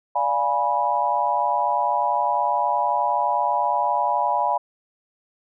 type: chord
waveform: sine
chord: D diminished seventh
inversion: none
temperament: equal with one note detuned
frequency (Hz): 587.3 / 698.5 / 830.6 / 978.7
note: D5 / F5 / Ab5 / Cb6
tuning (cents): 0 / 0 / 0 / -16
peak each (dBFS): -28 / -26 / -23 / -22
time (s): 0.15-4.58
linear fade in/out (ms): 10
effects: none